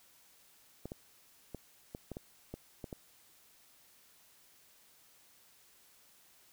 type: clicks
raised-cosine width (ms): 2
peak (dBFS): -28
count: 9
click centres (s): 0.856 / 0.919 / 1.547 / 1.949 / 2.117 / 2.169 / 2.54 / 2.842 / 2.928
effects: white hiss -64 dBFS RMS until 6.52 s